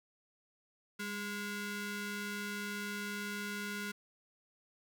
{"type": "ring-modulated tone", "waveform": "sawtooth", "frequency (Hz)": 616, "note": "D#5", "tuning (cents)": -17, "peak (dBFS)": -31, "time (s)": [0.99, 3.92], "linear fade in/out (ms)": 10, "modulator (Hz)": 819, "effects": []}